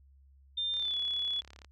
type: tone with pitch glide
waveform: sine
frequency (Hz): 3600 to 3398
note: A7 to G#7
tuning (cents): +39 to +39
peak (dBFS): -30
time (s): 0.57-1.41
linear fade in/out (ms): 10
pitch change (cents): -100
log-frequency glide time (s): 0.79-0.97
type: click train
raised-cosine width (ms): 0.2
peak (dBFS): -33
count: 33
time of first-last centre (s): 0.74-1.647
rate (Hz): 35.3
effects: added 68 Hz sine -57 dBFS peak until 1.71 s